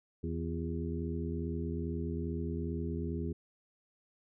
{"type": "harmonic tone with a mistuned harmonic", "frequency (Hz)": 82.41, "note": "E2", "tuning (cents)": 0, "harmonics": [1, 2, 3, 4, 5], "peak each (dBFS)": [-37, -39, -40, -42, -43], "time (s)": [0.23, 3.33], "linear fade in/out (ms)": 10, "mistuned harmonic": 4, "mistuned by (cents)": 66, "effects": []}